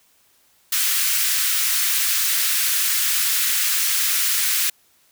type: high-pass noise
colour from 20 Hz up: white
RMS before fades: -20 dBFS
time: 0.72-4.7 s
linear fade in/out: 5 ms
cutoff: 1400 Hz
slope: 24 dB/octave
effects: white hiss -59 dBFS RMS until 5.11 s